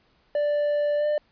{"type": "tone with pitch glide", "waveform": "triangle", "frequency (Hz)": [587.3, 597.6], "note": ["D5", "D5"], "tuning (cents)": [0, 30], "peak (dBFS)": -19, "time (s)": [0.35, 1.18], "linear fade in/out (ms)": 2, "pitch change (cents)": 30, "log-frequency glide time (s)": [0.97, 1.06], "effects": ["pink hiss -64 dBFS RMS until 1.31 s", "resampled to 11025 Hz"]}